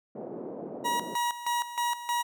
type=band-pass noise; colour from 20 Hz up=white; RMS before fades=-39 dBFS; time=0.15-1.15 s; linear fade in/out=5 ms; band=180 to 580 Hz; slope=24 dB/octave
type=tone with tremolo; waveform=40% pulse; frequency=957 Hz; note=A#5; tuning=45 cents sharp; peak=-25 dBFS; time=0.84-2.23 s; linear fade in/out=20 ms; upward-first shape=square; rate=3.2 Hz; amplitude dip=75%
effects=none